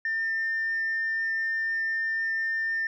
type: tone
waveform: sine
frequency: 1801 Hz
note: A6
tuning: 40 cents sharp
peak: -24 dBFS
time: 0.05-2.87 s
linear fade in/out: 2 ms
effects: tanh soft clip ceiling -22 dBFS